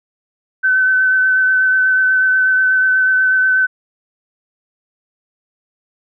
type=tone with vibrato; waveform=sine; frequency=1522 Hz; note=F#6; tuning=48 cents sharp; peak=-10 dBFS; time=0.63-3.67 s; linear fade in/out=20 ms; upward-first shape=triangle; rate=8.2 Hz; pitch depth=18 cents each way; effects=none